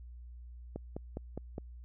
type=click train; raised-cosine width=2 ms; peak=-25 dBFS; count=5; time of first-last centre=0.76-1.581 s; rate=4.87 Hz; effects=added 60 Hz sine -46 dBFS peak until 1.84 s